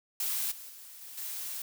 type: noise with level steps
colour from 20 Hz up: blue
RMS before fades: -32 / -46 / -49 / -46 / -38 dBFS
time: 0.2-1.62 s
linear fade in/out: 2 ms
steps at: 0.51 / 0.69 / 1.01 / 1.17 s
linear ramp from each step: 10 ms
effects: none